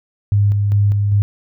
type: tone with tremolo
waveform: sine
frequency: 101.9 Hz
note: G#2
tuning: 32 cents flat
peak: -10 dBFS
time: 0.32-1.22 s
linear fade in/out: 0 ms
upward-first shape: square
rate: 2.5 Hz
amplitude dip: 30%
effects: none